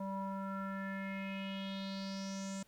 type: tone with low-pass filter sweep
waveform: square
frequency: 194.3 Hz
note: G3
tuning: 15 cents flat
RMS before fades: -41 dBFS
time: 0-2.63 s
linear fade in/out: 5 ms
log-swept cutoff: 840 to 7600 Hz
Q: 4.9
effects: pink hiss -69 dBFS RMS until 2.67 s